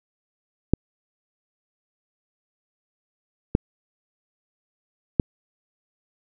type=clicks; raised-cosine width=3 ms; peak=-3 dBFS; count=3; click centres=0.736 / 3.551 / 5.198 s; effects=none